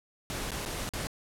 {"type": "noise with dropouts", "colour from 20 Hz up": "pink", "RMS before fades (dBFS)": -35, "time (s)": [0.3, 1.07], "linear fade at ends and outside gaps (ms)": 0, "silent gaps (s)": [[0.507, 0.517], [0.652, 0.66], [0.891, 0.936]], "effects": ["low-pass 12000 Hz 12 dB/octave"]}